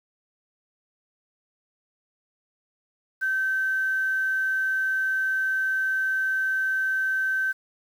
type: tone with quantisation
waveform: sine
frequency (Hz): 1545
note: G6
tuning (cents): -26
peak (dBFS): -22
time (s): 3.21-7.53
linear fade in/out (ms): 20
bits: 8
effects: none